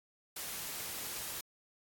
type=noise; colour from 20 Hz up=white; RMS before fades=-41 dBFS; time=0.36-1.41 s; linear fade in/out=5 ms; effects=AAC 64 kbps

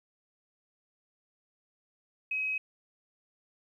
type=tone; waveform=sine; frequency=2542 Hz; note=D#7; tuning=36 cents sharp; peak=-29 dBFS; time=2.31-2.58 s; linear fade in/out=5 ms; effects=11-bit

